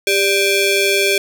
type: ring-modulated tone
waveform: sawtooth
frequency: 983 Hz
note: B5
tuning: 8 cents flat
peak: -6 dBFS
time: 0.07-1.18 s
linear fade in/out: 2 ms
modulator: 1380 Hz
effects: none